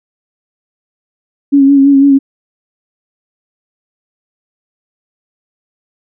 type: tone with vibrato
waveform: sine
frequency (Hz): 277.2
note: C#4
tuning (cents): 0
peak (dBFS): -3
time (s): 1.52-2.19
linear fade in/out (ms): 20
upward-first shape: sine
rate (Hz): 6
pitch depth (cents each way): 35
effects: none